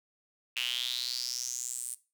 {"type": "tone with high-pass filter sweep", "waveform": "square", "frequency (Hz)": 61.74, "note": "B1", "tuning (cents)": 0, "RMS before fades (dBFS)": -35, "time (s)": [0.56, 1.95], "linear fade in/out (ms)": 10, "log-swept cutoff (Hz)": [2700, 9300], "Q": 6.5, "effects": ["noise-tail reverb RT60 0.3 s tail -18 dB re dry"]}